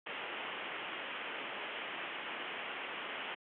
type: low-pass noise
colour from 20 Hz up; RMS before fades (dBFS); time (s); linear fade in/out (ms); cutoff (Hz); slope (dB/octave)
white; -42; 0.06-3.35; 10; 3200; 96
effects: high-pass 300 Hz 12 dB/octave